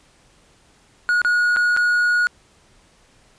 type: tone with dropouts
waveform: triangle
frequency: 1449 Hz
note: F#6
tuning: 37 cents flat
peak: -13 dBFS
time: 1.09-2.27 s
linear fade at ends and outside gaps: 0 ms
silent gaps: 1.217-1.248 / 1.562-1.569 / 1.765-1.772 s
effects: pink hiss -55 dBFS RMS until 3.38 s + resampled to 22050 Hz